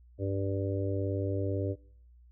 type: harmonic tone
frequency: 98 Hz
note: G2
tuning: in tune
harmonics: 1 / 3 / 4 / 5 / 6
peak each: -31 / -36 / -37 / -38 / -39 dBFS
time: 0.18-1.76 s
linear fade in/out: 50 ms
effects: noise-tail reverb RT60 0.6 s tail -24 dB re dry + added 60 Hz sine -54 dBFS peak until 2.31 s